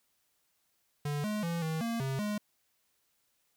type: tone with pitch steps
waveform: square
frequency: 145.9 / 211.3 / 169 / 159.6 / 231.2 / 134.2 / 208.8 Hz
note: D3 / G#3 / E3 / D#3 / A#3 / C3 / G#3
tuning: -11 / +30 / +43 / +44 / -14 / +44 / +10 cents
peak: -32 dBFS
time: 1.05-2.38 s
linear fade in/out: 5 ms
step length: 190 ms
effects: white hiss -75 dBFS RMS until 3.56 s